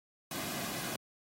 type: noise with comb filter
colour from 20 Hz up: pink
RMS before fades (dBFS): -38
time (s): 0.31-0.96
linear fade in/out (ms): 2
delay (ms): 2.2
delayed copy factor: -0.5
effects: high-pass 150 Hz 12 dB/octave + AAC 48 kbps